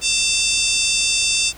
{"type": "harmonic tone with a mistuned harmonic", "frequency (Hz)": 894, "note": "A5", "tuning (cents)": 27, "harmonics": [3, 4, 5, 6, 7, 8, 9, 10], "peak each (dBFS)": [-22, -23, -24, -25, -25, -26, -27, -27], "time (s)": [0.01, 1.53], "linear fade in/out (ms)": 50, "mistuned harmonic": 5, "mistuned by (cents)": 72, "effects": ["added 50 Hz sine -42 dBFS peak until 1.57 s", "pink hiss -42 dBFS RMS until 1.57 s"]}